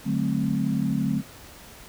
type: chord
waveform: sine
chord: D dominant seventh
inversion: none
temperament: equal with one note detuned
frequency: 146.83 / 185 / 216.8 / 261.6 Hz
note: D3 / F#3 / A3 / C4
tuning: 0 / 0 / -25 / 0 cents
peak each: -28 / -28 / -26 / -28 dBFS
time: 0.04-1.23 s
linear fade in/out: 50 ms
effects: pink hiss -46 dBFS RMS until 1.88 s